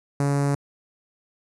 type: tone with notch filter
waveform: sawtooth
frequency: 141.5 Hz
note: C#3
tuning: 36 cents sharp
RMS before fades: -22 dBFS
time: 0.2-0.55 s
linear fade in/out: 2 ms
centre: 3200 Hz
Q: 0.51
effects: resampled to 24000 Hz